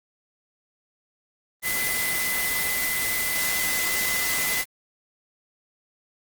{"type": "tone in noise", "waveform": "sine", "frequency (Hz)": 2020, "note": "B6", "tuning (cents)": 39, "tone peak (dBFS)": -27, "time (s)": [1.62, 4.65], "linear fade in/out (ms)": 50, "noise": "white", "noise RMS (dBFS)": -26, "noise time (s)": [1.62, 4.65], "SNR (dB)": -4, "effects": ["Opus 24 kbps"]}